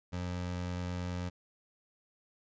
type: tone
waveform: 25% pulse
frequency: 89.3 Hz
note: F2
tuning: 39 cents sharp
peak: -31 dBFS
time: 0.12-1.3 s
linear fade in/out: 20 ms
effects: resampled to 16000 Hz